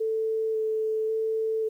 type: tone with vibrato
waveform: sine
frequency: 440 Hz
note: A4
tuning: in tune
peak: -24 dBFS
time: 0-1.69 s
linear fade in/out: 10 ms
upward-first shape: square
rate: 0.92 Hz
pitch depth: 9 cents each way
effects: 10-bit